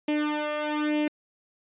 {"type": "tone with flanger", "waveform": "sawtooth", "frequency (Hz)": 300.1, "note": "D4", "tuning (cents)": 38, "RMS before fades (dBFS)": -27, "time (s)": [0.08, 1.08], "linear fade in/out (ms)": 5, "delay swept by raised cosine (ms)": [0.36, 1.56], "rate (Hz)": 1.1, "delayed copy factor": 0.8, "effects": ["resampled to 8000 Hz"]}